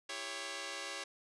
5% pulse chord, C# diminished, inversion first, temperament just, 332.6 / 399.1 / 554.4 Hz, E4 / G4 / C#5, +16 / +31 / 0 cents, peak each -37 / -35 / -31 dBFS, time 0.09-1.04 s, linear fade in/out 5 ms, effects resampled to 24000 Hz

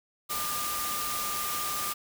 sine tone in noise, 1201 Hz, D6, 38 cents sharp, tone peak -34 dBFS, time 0.29-1.94 s, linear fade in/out 20 ms, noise white, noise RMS -33 dBFS, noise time 0.29-1.94 s, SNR -4 dB, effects none

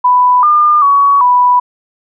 sine tone with pitch steps, 993 / 1205 / 1125 / 987 Hz, B5 / D6 / C#6 / B5, +9 / +44 / +25 / -1 cents, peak -5 dBFS, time 0.04-1.6 s, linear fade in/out 10 ms, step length 390 ms, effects none

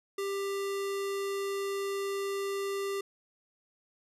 square tone, 395.6 Hz, G4, 16 cents sharp, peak -32 dBFS, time 0.18-3.01 s, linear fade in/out 5 ms, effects resampled to 32000 Hz

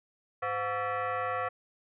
sine tone with frequency modulation, 103.83 Hz, G#2, in tune, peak -29 dBFS, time 0.42-1.49 s, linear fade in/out 10 ms, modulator 617 Hz, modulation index 2.6, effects none

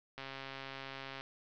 click train, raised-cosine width 0.3 ms, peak -28 dBFS, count 140, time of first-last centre 0.18-1.21 s, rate 135 Hz, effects resampled to 16000 Hz + 11-bit

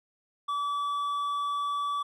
sine tone with hard clipping, 1150 Hz, D6, 37 cents flat, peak -29 dBFS, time 0.48-2.03 s, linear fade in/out 10 ms, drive 5 dB, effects none

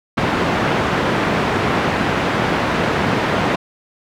pink band-pass noise, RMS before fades -18 dBFS, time 0.17-3.56 s, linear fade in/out 10 ms, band 130 to 2200 Hz, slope 12 dB/octave, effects none

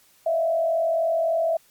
sine tone with frequency modulation, 659.3 Hz, E5, in tune, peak -19 dBFS, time 0.26-1.57 s, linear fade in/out 5 ms, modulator 43.5 Hz, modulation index 0.62, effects white hiss -58 dBFS RMS until 1.7 s + MP3 96 kbps

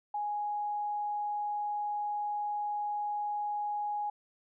sine tone, 830.6 Hz, G#5, in tune, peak -31 dBFS, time 0.14-4.1 s, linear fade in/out 5 ms, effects none

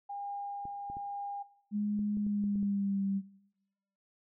sine tone with tremolo, 807 Hz, G#5, 50 cents flat, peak -36 dBFS, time 0.09-1.43 s, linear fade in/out 10 ms, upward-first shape triangle, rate 1.1 Hz, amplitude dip 30%
clicks, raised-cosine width 3 ms, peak -35 dBFS, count 9, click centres 0.654 / 0.9 / 0.969 / 1.992 / 2.171 / 2.266 / 2.44 / 2.557 / 2.629 s
sine tone with pitch glide, 207.7 to 196.27 Hz, G#3 to G3, 0 to +2 cents, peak -29 dBFS, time 1.71-3.22 s, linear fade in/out 50 ms, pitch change -98 cents, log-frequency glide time 2.18-3.02 s
effects noise-tail reverb RT60 0.9 s tail -19 dB re dry

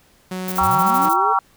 sawtooth tone, 185 Hz, F#3, in tune, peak -21 dBFS, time 0.31-1.09 s, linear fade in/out 5 ms
violet noise with tremolo, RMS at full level -27 dBFS, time 0.48-1.16 s, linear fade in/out 2 ms, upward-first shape square, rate 13 Hz, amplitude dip 80%
sine chord, G diminished seventh, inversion none, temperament just, 784 / 940.8 / 1128.9 / 1354.7 Hz, G5 / Bb5 / Db6 / Fb6, 0 / +16 / +31 / +47 cents, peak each -20 dBFS, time 0.58-1.39 s, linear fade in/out 2 ms
sine linear sweep, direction up, 60.5 to 452.1 Hz, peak -25 dBFS, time 0.6-1.34 s, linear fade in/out 20 ms
effects pink hiss -55 dBFS RMS until 1.56 s

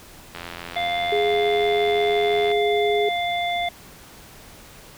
click train, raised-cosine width 0.3 ms, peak -17 dBFS, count 187, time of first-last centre 0.35-2.515 s, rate 85.9 Hz
harmonic tone, 698.5 Hz, F5, in tune, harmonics 1 / 3 / 5, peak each -23 / -28 / -30 dBFS, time 0.76-3.69 s, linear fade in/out 5 ms
sine tone, 415.3 Hz, G#4, in tune, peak -19 dBFS, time 1.12-3.09 s, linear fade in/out 5 ms
effects pink hiss -45 dBFS RMS until 4.97 s

